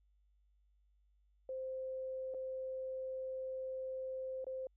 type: tone with dropouts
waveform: sine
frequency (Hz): 522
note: C5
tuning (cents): -4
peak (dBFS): -39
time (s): 1.49-4.67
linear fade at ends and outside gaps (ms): 2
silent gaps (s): 2.34-2.345 / 4.444-4.467
effects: added 50 Hz sine -69 dBFS peak until 4.76 s